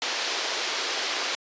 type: band-pass noise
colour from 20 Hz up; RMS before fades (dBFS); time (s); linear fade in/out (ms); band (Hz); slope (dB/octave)
white; -29; 0.02-1.35; 0; 340 to 5400; 24
effects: resampled to 16000 Hz